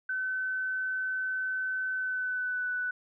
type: tone with pitch glide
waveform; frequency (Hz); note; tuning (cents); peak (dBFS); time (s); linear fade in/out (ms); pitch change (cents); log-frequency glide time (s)
sine; 1521 to 1489.7; F#6 to F#6; +47 to +11; -29; 0.09-2.91; 5; -36; 1.93-2.69
effects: none